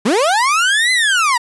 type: linear two-way sweep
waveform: 30% pulse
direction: up then down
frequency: 182.6 to 2055 to 919 Hz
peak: -9 dBFS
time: 0.05-1.38 s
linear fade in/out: 10 ms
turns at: 0.92 s
effects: resampled to 24000 Hz